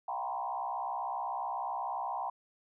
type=tone with frequency modulation; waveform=sine; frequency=866 Hz; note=A5; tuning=28 cents flat; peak=-33 dBFS; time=0.08-2.3 s; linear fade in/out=5 ms; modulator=63.7 Hz; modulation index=2.6; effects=none